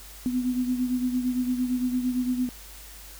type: beating tone pair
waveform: sine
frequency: 249.4 / 258.2 Hz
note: B3 / C4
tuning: +17 / -23 cents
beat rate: 8.8 Hz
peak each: -24 / -31 dBFS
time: 0.26-2.49 s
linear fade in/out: 0 ms
effects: added 50 Hz sine -46 dBFS peak until 3.19 s + white hiss -46 dBFS RMS until 3.19 s